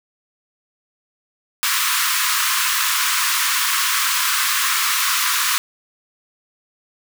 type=high-pass noise; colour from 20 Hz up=pink; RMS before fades=-19 dBFS; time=1.63-5.58 s; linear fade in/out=0 ms; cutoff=1000 Hz; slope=96 dB/octave; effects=none